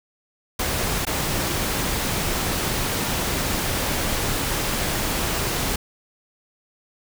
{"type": "noise with dropouts", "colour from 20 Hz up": "pink", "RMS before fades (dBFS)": -24, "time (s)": [0.59, 5.76], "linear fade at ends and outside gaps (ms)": 5, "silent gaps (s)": [1.052, 1.067], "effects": []}